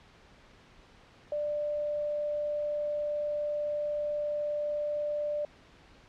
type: tone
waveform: sine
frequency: 592 Hz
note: D5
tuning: 14 cents sharp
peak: -29 dBFS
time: 1.32-5.45 s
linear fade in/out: 2 ms
effects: pink hiss -57 dBFS RMS until 6.08 s + low-pass 4000 Hz 12 dB/octave